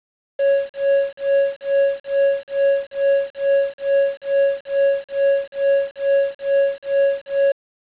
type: tone with tremolo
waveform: triangle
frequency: 554.4 Hz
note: C#5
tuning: in tune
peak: -10 dBFS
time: 0.39-7.52 s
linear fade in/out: 5 ms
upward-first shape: sine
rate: 2.3 Hz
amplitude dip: 100%
effects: resampled to 8000 Hz + 7-bit